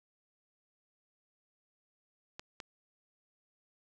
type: clicks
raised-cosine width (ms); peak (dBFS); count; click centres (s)
0.2; -25; 2; 2.395 / 2.602
effects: none